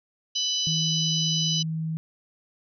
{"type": "harmonic tone", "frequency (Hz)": 995, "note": "B5", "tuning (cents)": 13, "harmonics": [3, 4, 5, 6], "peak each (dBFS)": [-27, -30, -31, -31], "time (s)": [0.35, 1.63], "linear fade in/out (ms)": 10}
{"type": "tone", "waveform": "sine", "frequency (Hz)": 160.2, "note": "E3", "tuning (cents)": -49, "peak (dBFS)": -26, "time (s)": [0.67, 1.97], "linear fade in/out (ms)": 0}
{"effects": []}